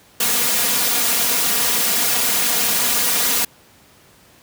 white noise with comb filter, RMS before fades -18 dBFS, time 0.2-3.45 s, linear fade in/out 5 ms, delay 4.2 ms, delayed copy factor +1, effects pink hiss -50 dBFS RMS until 4.42 s + high-pass 80 Hz 12 dB/octave

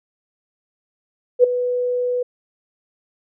sine tone with ADSR envelope, 493.9 Hz, B4, in tune, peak -5 dBFS, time 1.39-2.23 s, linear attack 48 ms, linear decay 8 ms, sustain -13 dB, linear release 7 ms, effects none

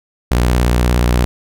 sawtooth tone with vibrato, 60.5 Hz, B1, 35 cents flat, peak -7 dBFS, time 0.31-1.25 s, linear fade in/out 0 ms, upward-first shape sine, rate 17 Hz, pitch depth 140 cents each way, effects none

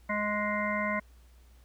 harmonic tone, 208.9 Hz, G#3, 10 cents sharp, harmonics 1 / 3 / 5 / 7 / 9 / 10, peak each -34 / -34 / -34 / -39 / -38 / -34 dBFS, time 0.09-1 s, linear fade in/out 10 ms, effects added 60 Hz sine -54 dBFS peak until 1.64 s + pink hiss -66 dBFS RMS until 1.64 s

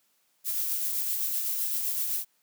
violet noise with tremolo, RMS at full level -28 dBFS, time 0.44-2.25 s, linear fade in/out 50 ms, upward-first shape triangle, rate 7.8 Hz, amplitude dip 35%, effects white hiss -70 dBFS RMS until 2.42 s + high-pass 150 Hz 12 dB/octave

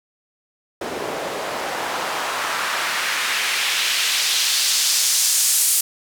white noise with band-pass filter sweep, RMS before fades -21 dBFS, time 0.81-5.81 s, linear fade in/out 5 ms, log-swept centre 410 to 9100 Hz, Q 1.1, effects none

